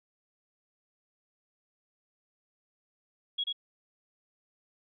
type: tone with echo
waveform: sine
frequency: 3322 Hz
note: G#7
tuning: in tune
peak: -28 dBFS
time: 3.38-3.44 s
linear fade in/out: 10 ms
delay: 88 ms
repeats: 1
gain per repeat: -2 dB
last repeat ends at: 3.528 s
effects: none